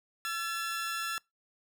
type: tone pair together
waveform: sawtooth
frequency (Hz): 1346.8 / 1720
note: E6 / A6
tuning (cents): +37 / -40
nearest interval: major third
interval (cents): 423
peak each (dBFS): -31 / -33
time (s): 0.25-1.18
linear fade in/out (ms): 0
effects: noise-tail reverb RT60 0.2 s tail -25 dB re dry